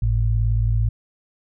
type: tone pair together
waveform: sine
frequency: 52 / 110 Hz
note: G#1 / A2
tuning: +3 / 0 cents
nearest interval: octave + minor second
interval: 1297 cents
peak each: -19 dBFS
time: 0.02-0.89 s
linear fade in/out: 5 ms
effects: none